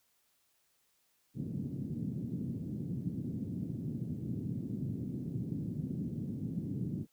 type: band-pass noise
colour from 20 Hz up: pink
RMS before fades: -38 dBFS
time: 1.34-7.07 s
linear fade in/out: 50 ms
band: 120 to 260 Hz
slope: 24 dB/octave
effects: white hiss -74 dBFS RMS until 7.12 s